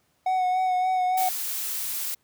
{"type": "tone with vibrato", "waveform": "triangle", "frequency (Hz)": 740, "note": "F#5", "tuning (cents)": 0, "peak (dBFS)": -19, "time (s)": [0.26, 1.29], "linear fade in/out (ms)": 5, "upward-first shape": "sine", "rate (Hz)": 3.5, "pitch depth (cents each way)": 23}
{"type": "noise", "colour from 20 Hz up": "blue", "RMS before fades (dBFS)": -30, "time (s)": [1.17, 2.15], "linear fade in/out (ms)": 10}
{"effects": ["pink hiss -68 dBFS RMS until 2.23 s", "high-pass 80 Hz 12 dB/octave"]}